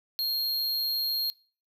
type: tone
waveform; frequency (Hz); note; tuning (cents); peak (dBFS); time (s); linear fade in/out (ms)
square; 4238; C8; +21; -27; 0.19-1.3; 0
effects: noise-tail reverb RT60 0.4 s tail -23 dB re dry